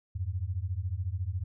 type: beating tone pair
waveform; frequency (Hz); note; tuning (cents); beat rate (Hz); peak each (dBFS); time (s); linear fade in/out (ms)
sine; 85 / 99; F2 / G2; -46 / +18; 14; -33 / -33; 0.15-1.44; 10
effects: none